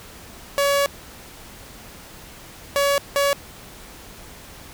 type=tone bursts at uneven times; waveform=sawtooth; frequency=564 Hz; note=C#5; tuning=30 cents sharp; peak=-13 dBFS; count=3; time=0.58-0.86 / 2.76-2.98 / 3.16-3.33 s; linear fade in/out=0 ms; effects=pink hiss -42 dBFS RMS until 4.73 s